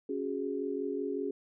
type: chord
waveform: sine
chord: C# suspended fourth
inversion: none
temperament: equal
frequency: 277.2 / 370 / 415.3 Hz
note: C#4 / F#4 / G#4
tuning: 0 / 0 / 0 cents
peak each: -36 / -37 / -35 dBFS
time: 0.09-1.31 s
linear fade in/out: 5 ms
effects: none